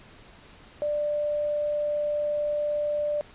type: tone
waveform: sine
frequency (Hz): 592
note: D5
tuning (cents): +14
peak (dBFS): -24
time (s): 0.82-3.21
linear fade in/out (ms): 0
effects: pink hiss -51 dBFS RMS until 3.34 s + resampled to 8000 Hz